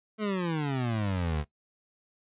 25% pulse exponential sweep, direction down, 220 to 71.6 Hz, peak -24 dBFS, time 0.18-1.45 s, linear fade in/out 50 ms, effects noise-tail reverb RT60 0.1 s tail -18 dB re dry + resampled to 8000 Hz

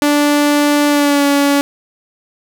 sawtooth tone with pitch glide, 292.2 to 283.4 Hz, D4 to C#4, -9 to +38 cents, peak -6 dBFS, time 0.02-1.61 s, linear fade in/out 0 ms, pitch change -53 cents, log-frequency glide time 0.88-1.25 s, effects none

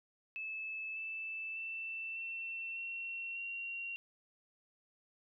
sine tone with pitch steps, 2612 / 2639 / 2667 / 2695 / 2723 / 2751 Hz, E7 / E7 / E7 / E7 / F7 / F7, -17 / +1 / +20 / +38 / -44 / -27 cents, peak -39 dBFS, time 0.36-3.96 s, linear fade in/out 0 ms, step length 600 ms, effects none

